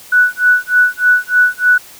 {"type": "tone with tremolo", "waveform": "sine", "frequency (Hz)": 1480, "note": "F#6", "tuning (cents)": 0, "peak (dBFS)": -5, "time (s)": [0.12, 1.78], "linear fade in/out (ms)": 5, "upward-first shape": "sine", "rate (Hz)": 3.3, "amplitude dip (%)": 100, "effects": ["white hiss -38 dBFS RMS until 1.99 s"]}